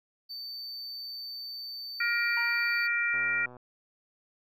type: tone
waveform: triangle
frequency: 4561 Hz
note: C#8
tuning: 49 cents sharp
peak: -36 dBFS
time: 0.29-2.88 s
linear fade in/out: 20 ms
type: harmonic tone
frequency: 472 Hz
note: A#4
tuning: 22 cents sharp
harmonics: 3 / 4 / 5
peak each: -30 / -30 / -30 dBFS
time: 2-3.46 s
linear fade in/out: 5 ms
type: tone with exponential decay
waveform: triangle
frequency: 937 Hz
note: A#5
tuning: 9 cents sharp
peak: -34 dBFS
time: 2.37-3.02 s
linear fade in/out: 2 ms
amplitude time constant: 140 ms
type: click train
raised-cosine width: 1 ms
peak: -35 dBFS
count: 54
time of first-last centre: 3.14-3.567 s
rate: 124 Hz
effects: none